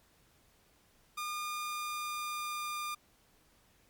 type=tone with pitch glide; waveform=sawtooth; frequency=1212 to 1203.6 Hz; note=D#6 to D6; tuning=-46 to +42 cents; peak=-32 dBFS; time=1.17-2.95 s; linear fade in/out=10 ms; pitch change=-12 cents; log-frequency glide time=1.43-2.75 s; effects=pink hiss -67 dBFS RMS until 3.89 s + MP3 96 kbps